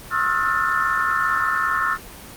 sine tone cluster, 1079 / 1288 / 1353 / 1433 / 1782 Hz, C#6 / E6 / E6 / F6 / A6, -47 / -41 / +45 / +44 / +22 cents, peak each -24 dBFS, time 0.1-1.98 s, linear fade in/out 50 ms, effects pink hiss -39 dBFS RMS until 2.36 s + Opus 24 kbps

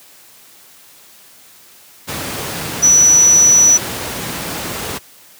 sine tone in noise, 5920 Hz, F#8, in tune, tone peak -6 dBFS, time 2.82-3.78 s, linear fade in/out 20 ms, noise pink, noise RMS -23 dBFS, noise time 2.07-4.99 s, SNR +14 dB, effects white hiss -44 dBFS RMS until 5.39 s + high-pass 100 Hz 12 dB/octave

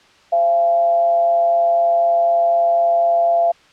sine tone with frequency modulation, 682 Hz, F5, 41 cents flat, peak -12 dBFS, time 0.32-3.52 s, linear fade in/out 10 ms, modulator 156 Hz, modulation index 0.25, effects white hiss -50 dBFS RMS until 3.72 s + low-pass 4000 Hz 12 dB/octave

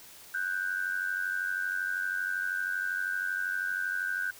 sine tone pair together, 1483.3 / 1576 Hz, F#6 / G6, +4 / +9 cents, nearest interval minor second, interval 105 cents, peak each -32 / -32 dBFS, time 0.34-4.31 s, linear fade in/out 5 ms, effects white hiss -51 dBFS RMS until 4.39 s

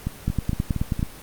two click trains, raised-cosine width 5 ms, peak -12 / -9 dBFS, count 5 / 8, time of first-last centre 0.07-0.994 / 0.28-1.029 s, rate 4.33 / 9.35 Hz, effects pink hiss -42 dBFS RMS until 1.22 s + Opus 24 kbps

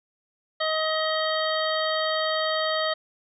harmonic tone, 630 Hz, D#5, 21 cents sharp, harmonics 1 / 2 / 3 / 5 / 6 / 7, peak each -26 / -29 / -31 / -33 / -34 / -34 dBFS, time 0.6-2.94 s, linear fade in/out 10 ms, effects none

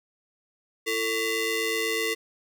sawtooth ring-modulated tone, 784 Hz, G5, in tune, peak -18 dBFS, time 0.86-2.15 s, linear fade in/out 20 ms, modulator 1230 Hz, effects none

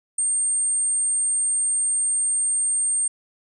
sine tone, 8660 Hz, C#9, 41 cents flat, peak -19 dBFS, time 0.18-3.08 s, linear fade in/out 5 ms, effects none

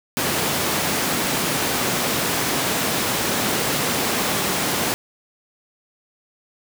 pink high-pass noise, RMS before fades -22 dBFS, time 0.17-4.94 s, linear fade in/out 0 ms, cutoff 160 Hz, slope 12 dB/octave, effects none

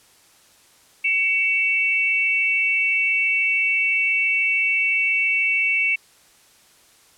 sine tone pair together, 2247 / 2674 Hz, C#7 / E7, +23 / +24 cents, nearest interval minor third, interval 301 cents, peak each -20 dBFS, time 1.04-5.96 s, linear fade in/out 10 ms, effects white hiss -54 dBFS RMS until 7.17 s + low-pass 11000 Hz 12 dB/octave

